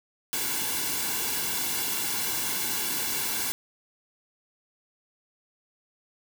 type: noise with comb filter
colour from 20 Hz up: white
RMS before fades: -29 dBFS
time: 0.33-3.52 s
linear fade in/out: 0 ms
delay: 1.6 ms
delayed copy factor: -0.7
effects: none